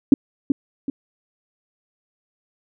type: tone with echo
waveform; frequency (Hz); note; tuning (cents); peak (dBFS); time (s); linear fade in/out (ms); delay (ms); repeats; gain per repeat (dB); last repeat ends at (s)
sine; 275.9; C#4; -8; -5; 0.12-0.14; 2; 380; 2; -8; 0.9
effects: none